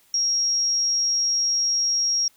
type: tone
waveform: sine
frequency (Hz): 5600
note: F8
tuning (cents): +4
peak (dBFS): -19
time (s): 0.14-2.28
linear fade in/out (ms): 2
effects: white hiss -59 dBFS RMS until 2.36 s